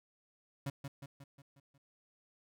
35% pulse tone with echo, 139 Hz, C#3, 5 cents sharp, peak -34 dBFS, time 0.66-0.7 s, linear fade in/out 5 ms, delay 180 ms, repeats 6, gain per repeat -5 dB, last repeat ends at 1.78 s, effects none

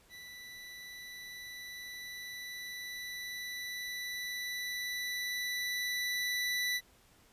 25% pulse tone with level ramp, 1975.5 Hz, B6, in tune, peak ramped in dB -44 to -27 dBFS, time 0.09-6.81 s, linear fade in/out 50 ms, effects pink hiss -64 dBFS RMS until 7.32 s + resampled to 32000 Hz

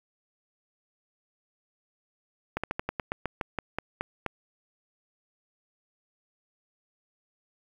slowing click train, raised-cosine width 0.5 ms, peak -14 dBFS, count 13, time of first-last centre 2.57-4.263 s, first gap 66 ms, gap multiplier 1.13, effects 8-bit

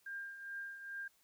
sine tone with tremolo, 1600 Hz, G6, 35 cents sharp, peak -40 dBFS, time 0.06-1.08 s, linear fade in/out 5 ms, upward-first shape triangle, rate 2.4 Hz, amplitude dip 65%, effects white hiss -72 dBFS RMS until 1.23 s

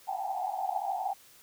white band-pass noise, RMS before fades -33 dBFS, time 0.07-1.14 s, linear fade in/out 20 ms, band 730 to 830 Hz, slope 96 dB/octave, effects white hiss -57 dBFS RMS until 1.42 s

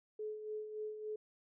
sine tone with tremolo, 428.2 Hz, A4, 47 cents flat, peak -38 dBFS, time 0.19-1.16 s, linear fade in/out 5 ms, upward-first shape sine, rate 3.5 Hz, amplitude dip 55%, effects none

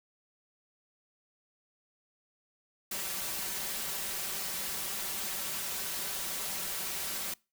white noise with comb filter, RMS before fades -36 dBFS, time 2.91-7.34 s, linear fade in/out 5 ms, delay 5.2 ms, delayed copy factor +0.6, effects noise-tail reverb RT60 0.3 s tail -25 dB re dry

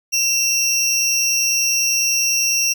45% pulse tone cluster, 2714 / 5530 / 5780 Hz, E7 / F8 / F#8, +50 / -18 / -41 cents, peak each -22 / -21 / -19 dBFS, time 0.12-2.74 s, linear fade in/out 20 ms, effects none

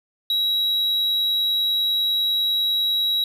triangle tone, 3870 Hz, B7, 36 cents flat, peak -17 dBFS, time 0.3-3.24 s, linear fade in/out 2 ms, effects none

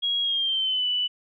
sine tone with pitch glide, 3300 to 2974 Hz, G#7 to F#7, -12 to +8 cents, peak -22 dBFS, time 0.02-1.08 s, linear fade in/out 20 ms, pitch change -180 cents, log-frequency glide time 0.22-0.87 s, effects none

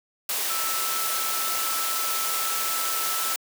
sine tone in noise, 1318.5 Hz, E6, in tune, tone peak -31 dBFS, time 0.5-3.34 s, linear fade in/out 2 ms, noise white, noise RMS -27 dBFS, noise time 0.29-3.36 s, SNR -7 dB, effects high-pass 400 Hz 12 dB/octave

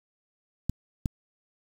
clicks, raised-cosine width 5 ms, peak -14 dBFS, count 2, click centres 0.696 / 1.058 s, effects 7-bit

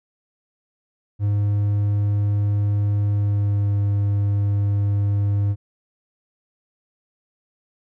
triangle tone with pitch glide, 102.5 to 101.32 Hz, G#2 to G#2, -22 to -42 cents, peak -15 dBFS, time 1.19-5.56 s, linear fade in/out 50 ms, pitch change -20 cents, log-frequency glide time 3.09-3.76 s, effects none

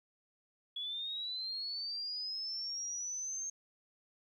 sine linear sweep, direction up, 3366 to 6420 Hz, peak -37 dBFS, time 0.76-3.5 s, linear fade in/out 5 ms, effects 12-bit

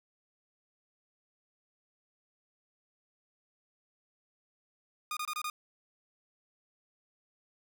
sawtooth tone bursts, 1225 Hz, D#6, 27 cents flat, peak -30 dBFS, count 5, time 5.11-5.5 s, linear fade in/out 2 ms, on 58 ms, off 25 ms, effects none

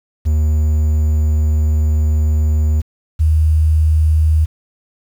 triangle / sine tone pair in turn, 76.7 / 78.27 Hz, D#2 / D#2, -24 / +11 cents, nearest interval unison, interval 35 cents, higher second, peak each -9 dBFS, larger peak neither, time 0.25-2.82 / 3.19-4.46 s, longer first, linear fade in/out 20 ms, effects 7-bit

